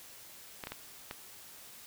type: clicks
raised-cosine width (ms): 0.3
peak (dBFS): -23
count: 4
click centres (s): 0.638 / 0.671 / 0.72 / 1.111
effects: white hiss -52 dBFS RMS until 1.86 s